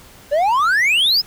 triangle exponential sweep, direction up, 554.4 to 5270 Hz, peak -11 dBFS, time 0.31-1.22 s, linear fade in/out 20 ms, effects pink hiss -44 dBFS RMS until 1.26 s

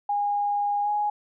sine tone with pitch glide, 818 to 831.8 Hz, G#5 to G#5, -26 to +2 cents, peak -22 dBFS, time 0.09-1.1 s, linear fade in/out 5 ms, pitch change +28 cents, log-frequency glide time 0.83-0.89 s, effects none

